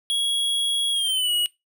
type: tone with pitch glide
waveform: square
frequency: 3322 to 2909 Hz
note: G#7 to F#7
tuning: 0 to -30 cents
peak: -21 dBFS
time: 0.1-1.46 s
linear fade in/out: 0 ms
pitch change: -230 cents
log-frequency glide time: 0.92-1.32 s
effects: noise-tail reverb RT60 0.2 s tail -22 dB re dry